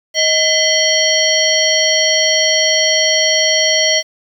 harmonic tone with a mistuned harmonic, 628 Hz, D#5, 16 cents sharp, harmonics 1 / 3 / 5 / 7 / 9, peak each -17 / -17 / -17 / -17 / -17 dBFS, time 0.14-4.03 s, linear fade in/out 50 ms, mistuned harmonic 3, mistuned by +120 cents, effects 7-bit

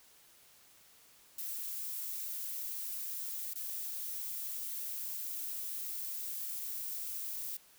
violet noise with dropouts, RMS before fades -40 dBFS, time 1.38-7.57 s, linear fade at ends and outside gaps 5 ms, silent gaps 3.536-3.555 s, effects white hiss -62 dBFS RMS until 7.78 s

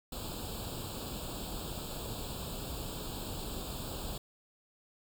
pink noise with comb filter, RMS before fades -40 dBFS, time 0.12-4.18 s, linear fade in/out 5 ms, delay 0.25 ms, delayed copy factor +1, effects none

